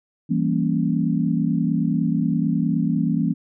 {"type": "chord", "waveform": "sine", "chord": "E diminished seventh", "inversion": "none", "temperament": "equal with one note detuned", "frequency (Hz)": [166.54, 196, 233.1, 277.2], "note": ["E3", "G3", "Bb3", "Db4"], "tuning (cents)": [18, 0, 0, 0], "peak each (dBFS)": [-22, -25, -23, -25], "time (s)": [0.29, 3.34], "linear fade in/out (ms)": 20, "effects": []}